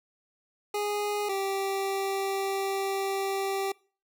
25% pulse tone pair in turn, 413.6 / 390.4 Hz, G#4 / G4, -7 / -7 cents, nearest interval minor second, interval 100 cents, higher first, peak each -24 dBFS, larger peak neither, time 0.74-1.29 / 1.29-3.72 s, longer second, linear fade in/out 5 ms, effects noise-tail reverb RT60 0.4 s tail -24 dB re dry

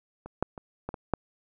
clicks, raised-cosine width 1 ms, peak -27 / -11 / -26 / -19 / -22 / -10 dBFS, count 6, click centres 0.26 / 0.426 / 0.578 / 0.89 / 0.942 / 1.137 s, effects none

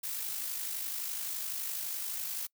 blue noise with amplitude modulation, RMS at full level -35 dBFS, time 0.03-2.47 s, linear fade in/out 10 ms, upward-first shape sine, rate 51.8 Hz, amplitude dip 40%, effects noise-tail reverb RT60 0.1 s tail -25 dB re dry

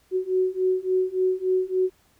sine beating tone pair, 370 / 373.5 Hz, F#4 / F#4, 0 / +16 cents, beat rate 3.5 Hz, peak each -24 / -23 dBFS, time 0.11-1.9 s, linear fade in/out 50 ms, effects pink hiss -62 dBFS RMS until 2.19 s

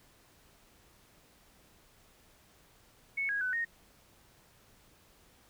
sine tone with pitch steps, 2207 / 1648 / 1503 / 1856 Hz, C#7 / G#6 / F#6 / A#6, -8 / -14 / +27 / -8 cents, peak -30 dBFS, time 3.17-3.65 s, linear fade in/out 10 ms, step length 120 ms, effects pink hiss -63 dBFS RMS until 5.49 s

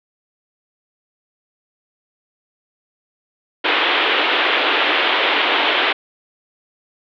white band-pass noise, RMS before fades -17 dBFS, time 3.64-5.93 s, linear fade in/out 10 ms, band 290 to 3500 Hz, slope 48 dB/octave, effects none

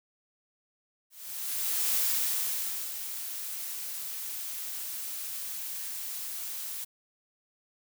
blue noise with ADSR envelope, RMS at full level -27 dBFS, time 1.1-6.85 s, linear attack 860 ms, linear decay 950 ms, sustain -10 dB, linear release 14 ms, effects none

